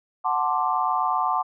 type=chord; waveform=sine; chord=D dominant seventh; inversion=first; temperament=equal; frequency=740 / 880 / 1046.5 / 1174.7 Hz; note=F#5 / A5 / C6 / D6; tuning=0 / 0 / 0 / 0 cents; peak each=-26 dBFS; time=0.24-1.43 s; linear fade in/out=20 ms; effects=none